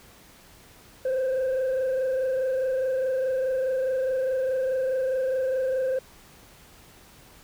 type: tone with frequency modulation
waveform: sine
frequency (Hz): 521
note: C5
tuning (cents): -7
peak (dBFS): -20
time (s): 1.05-5.99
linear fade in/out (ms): 5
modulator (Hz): 24.8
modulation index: 0.51
effects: tanh soft clip ceiling -22 dBFS + pink hiss -52 dBFS RMS until 7.43 s